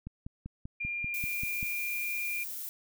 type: click train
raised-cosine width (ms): 5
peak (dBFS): -27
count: 9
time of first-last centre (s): 0.07-1.629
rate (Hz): 5.13
type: tone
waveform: sine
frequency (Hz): 2400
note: D7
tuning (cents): +37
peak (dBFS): -32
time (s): 0.8-2.44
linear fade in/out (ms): 10
type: noise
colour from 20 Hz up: violet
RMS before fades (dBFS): -39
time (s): 1.14-2.69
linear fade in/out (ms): 0
effects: none